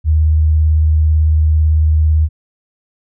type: tone with vibrato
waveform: sine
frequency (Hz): 77.78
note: D#2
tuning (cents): 0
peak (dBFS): -8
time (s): 0.04-2.29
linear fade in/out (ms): 50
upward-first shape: sine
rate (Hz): 18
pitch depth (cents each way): 23
effects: none